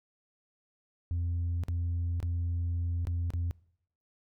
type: tone with dropouts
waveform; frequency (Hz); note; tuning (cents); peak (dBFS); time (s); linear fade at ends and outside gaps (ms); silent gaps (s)
sine; 86; F2; -26; -26; 1.11-3.51; 0; 1.636-1.684 / 2.202-2.228 / 3.052-3.071 / 3.304-3.336
effects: noise-tail reverb RT60 0.7 s tail -25 dB re dry + tanh soft clip ceiling -27 dBFS